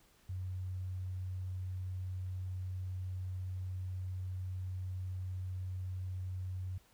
sine tone, 92.5 Hz, F#2, in tune, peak -37 dBFS, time 0.29-6.78 s, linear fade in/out 5 ms, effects pink hiss -67 dBFS RMS until 6.93 s

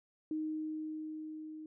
sine tone with level ramp, 311.1 Hz, D#4, in tune, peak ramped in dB -33 to -44 dBFS, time 0.31-1.66 s, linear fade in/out 2 ms, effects none

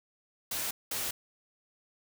white noise bursts at uneven times, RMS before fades -34 dBFS, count 2, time 0.51-0.71 / 0.91-1.11 s, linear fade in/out 5 ms, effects none

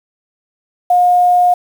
sine tone with quantisation, 715 Hz, F5, 41 cents sharp, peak -7 dBFS, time 0.9-1.54 s, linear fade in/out 5 ms, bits 6, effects none

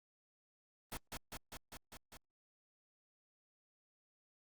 pink noise with echo, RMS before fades -43 dBFS, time 0.92-0.97 s, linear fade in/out 0 ms, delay 200 ms, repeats 6, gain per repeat -2 dB, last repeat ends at 2.17 s, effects Opus 32 kbps

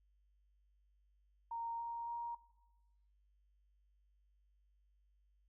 sine tone with pitch steps, 927 / 933.4 / 939.9 Hz, A#5 / A#5 / A#5, -10 / +2 / +14 cents, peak -40 dBFS, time 1.51-2.35 s, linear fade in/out 5 ms, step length 280 ms, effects noise-tail reverb RT60 1.0 s tail -18 dB re dry + added 50 Hz sine -70 dBFS peak until 5.48 s

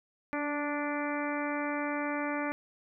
harmonic tone with a mistuned harmonic, 292.7 Hz, D4, 6 cents flat, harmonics 1 / 2 / 3 / 4 / 5 / 6 / 7 / 8, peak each -34 / -37 / -39 / -40 / -41 / -42 / -42 / -43 dBFS, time 0.33-2.52 s, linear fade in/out 0 ms, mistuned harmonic 1, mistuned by -16 cents, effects none

